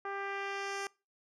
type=tone with low-pass filter sweep; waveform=10% pulse; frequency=396 Hz; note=G4; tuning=18 cents sharp; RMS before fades=-38 dBFS; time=0.05-0.87 s; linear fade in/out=2 ms; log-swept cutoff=1300 to 8300 Hz; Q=1.1; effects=noise-tail reverb RT60 0.3 s tail -25 dB re dry